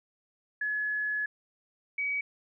sine tone pair in turn, 1700 / 2269 Hz, G#6 / C#7, +40 / +40 cents, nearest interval perfect fourth, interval 500 cents, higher second, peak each -28 dBFS, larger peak neither, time 0.61-1.26 / 1.98-2.21 s, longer first, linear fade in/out 5 ms, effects none

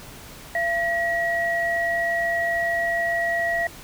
sine tone pair together, 680 / 1913.9 Hz, F5 / A#6, -46 / +45 cents, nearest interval octave + tritone, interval 1791 cents, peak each -24 / -23 dBFS, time 0.55-3.67 s, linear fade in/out 2 ms, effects pink hiss -42 dBFS RMS until 3.83 s

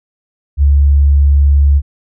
sine tone, 70.9 Hz, C#2, 40 cents sharp, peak -5 dBFS, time 0.57-1.82 s, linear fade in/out 50 ms, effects none

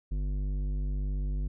sine tone with tanh clipping, 49.19 Hz, G1, 7 cents sharp, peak -30 dBFS, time 0.11-1.48 s, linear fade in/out 10 ms, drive 12 dB, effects none

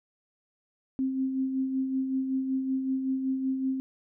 sine tone with tremolo, 264.1 Hz, C4, 16 cents sharp, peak -24 dBFS, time 0.99-3.8 s, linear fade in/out 0 ms, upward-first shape sine, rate 5.3 Hz, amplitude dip 45%, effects none

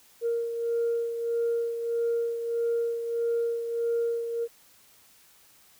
sine beating tone pair, 466.2 / 467.8 Hz, A#4 / A#4, 0 / +6 cents, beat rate 1.6 Hz, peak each -25 / -33 dBFS, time 0.21-4.48 s, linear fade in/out 50 ms, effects tanh soft clip ceiling -20 dBFS + white hiss -58 dBFS RMS until 5.79 s

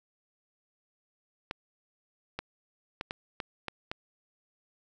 clicks, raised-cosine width 0.3 ms, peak -18 dBFS, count 7, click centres 1.511 / 2.39 / 3.011 / 3.109 / 3.402 / 3.683 / 3.915 s, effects none

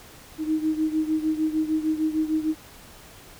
sine beating tone pair, 311.1 / 317.7 Hz, D#4 / D#4, 0 / +36 cents, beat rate 6.6 Hz, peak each -23 / -27 dBFS, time 0.38-2.55 s, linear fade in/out 50 ms, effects pink hiss -47 dBFS RMS until 3.39 s

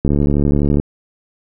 click train, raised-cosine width 3 ms, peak -3 dBFS, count 55, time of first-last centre 0.05-0.799 s, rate 72.1 Hz, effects none

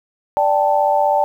sine chord, D suspended fourth, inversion none, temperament equal, 587.3 / 784 / 880 Hz, D5 / G5 / A5, 0 / 0 / 0 cents, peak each -17 dBFS, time 0.37-1.24 s, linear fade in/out 0 ms, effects 8-bit

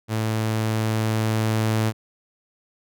sawtooth tone with level ramp, 110 Hz, A2, in tune, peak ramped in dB -18 to -15 dBFS, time 0.08-1.93 s, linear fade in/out 50 ms, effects none

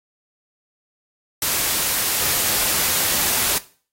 white noise, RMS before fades -20 dBFS, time 1.42-3.58 s, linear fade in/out 2 ms, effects noise-tail reverb RT60 0.4 s tail -17 dB re dry + AAC 48 kbps

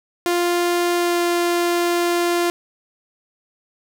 sawtooth tone with pitch glide, 349.2 to 347 Hz, F4 to F4, 0 to -11 cents, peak -13 dBFS, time 0.26-2.5 s, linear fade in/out 0 ms, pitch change -11 cents, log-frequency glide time 0.96-1.19 s, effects none

